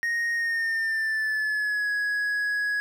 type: tone with pitch glide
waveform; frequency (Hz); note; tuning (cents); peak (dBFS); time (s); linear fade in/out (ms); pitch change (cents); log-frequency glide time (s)
triangle; 1864.7 to 1670.9; A#6 to G#6; 0 to +10; -22; 0.03-2.8; 0; -190; 0.34-1.9
effects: none